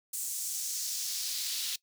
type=noise with high-pass filter sweep; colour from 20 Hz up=pink; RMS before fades=-35 dBFS; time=0.13-1.76 s; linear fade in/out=5 ms; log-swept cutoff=8100 to 3700 Hz; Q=1.8; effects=noise-tail reverb RT60 0.1 s tail -21 dB re dry